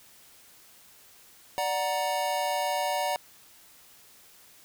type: chord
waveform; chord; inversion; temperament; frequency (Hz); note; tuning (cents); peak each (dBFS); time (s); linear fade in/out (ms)
square; D augmented; none; equal with one note detuned; 587.3 / 740 / 938.8; D5 / F#5 / A#5; 0 / 0 / +12; -32 / -31 / -32; 1.58-3.16; 0
effects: white hiss -55 dBFS RMS until 4.64 s